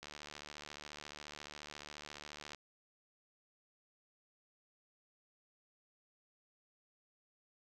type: click train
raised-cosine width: 0.2 ms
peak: -30 dBFS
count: 188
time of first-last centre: 0.03-2.547 s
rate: 74.3 Hz
effects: none